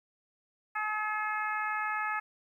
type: harmonic tone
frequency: 427 Hz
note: G#4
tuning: 48 cents sharp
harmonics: 2 / 3 / 4 / 5 / 6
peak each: -36 / -34 / -35 / -40 / -43 dBFS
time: 0.75-2.2 s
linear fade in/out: 10 ms
effects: 11-bit